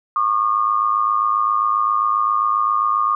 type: tone pair together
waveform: sine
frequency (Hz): 1100 / 1207.5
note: C#6 / D6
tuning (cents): -14 / +48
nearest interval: major second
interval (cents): 162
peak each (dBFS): -19 / -17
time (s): 0.16-3.15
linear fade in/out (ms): 2
effects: none